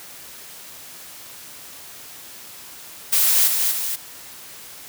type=noise with echo; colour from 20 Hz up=blue; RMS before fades=-17 dBFS; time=3.12-3.48 s; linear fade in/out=10 ms; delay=240 ms; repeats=2; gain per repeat=-4 dB; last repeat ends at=3.96 s; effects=white hiss -40 dBFS RMS until 4.88 s + high-pass 60 Hz 12 dB/octave